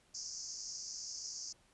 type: band-pass noise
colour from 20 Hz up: white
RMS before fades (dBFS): -45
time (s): 0.14-1.53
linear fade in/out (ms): 10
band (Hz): 4800 to 6800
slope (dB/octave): 96
effects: pink hiss -69 dBFS RMS until 1.73 s + resampled to 24000 Hz